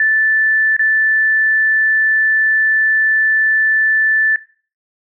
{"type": "tone with dropouts", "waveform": "sine", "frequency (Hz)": 1757, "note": "A6", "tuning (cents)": -3, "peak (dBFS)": -10, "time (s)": [0, 4.36], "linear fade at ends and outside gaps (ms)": 2, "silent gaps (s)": [0.766, 0.793], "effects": ["noise-tail reverb RT60 0.4 s tail -18 dB re dry"]}